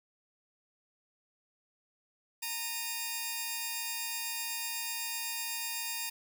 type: tone pair together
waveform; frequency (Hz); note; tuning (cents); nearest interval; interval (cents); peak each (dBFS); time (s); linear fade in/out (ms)
5% pulse; 921.5 / 2460; A#5 / D#7; -20 / -20; octave + perfect fourth; 1700; -26 / -27; 2.42-6.1; 10
effects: none